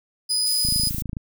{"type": "tone", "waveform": "30% pulse", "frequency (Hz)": 4978, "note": "D#8", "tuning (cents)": 0, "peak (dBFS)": -17, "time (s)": [0.29, 0.9], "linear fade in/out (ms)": 20}
{"type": "noise", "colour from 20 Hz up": "violet", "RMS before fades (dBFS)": -31, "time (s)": [0.46, 1.02], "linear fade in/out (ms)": 5}
{"type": "click train", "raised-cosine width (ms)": 5, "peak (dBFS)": -17, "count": 15, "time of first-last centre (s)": [0.65, 1.169], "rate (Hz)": 27}
{"effects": []}